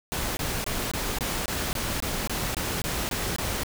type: noise bursts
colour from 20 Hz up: pink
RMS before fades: -29 dBFS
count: 13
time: 0.12-3.634 s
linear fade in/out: 0 ms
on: 250 ms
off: 22 ms
effects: none